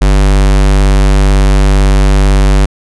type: tone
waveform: square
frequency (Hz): 48.97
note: G1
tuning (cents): -1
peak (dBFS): -5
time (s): 0.01-2.66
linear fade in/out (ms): 10
effects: resampled to 24000 Hz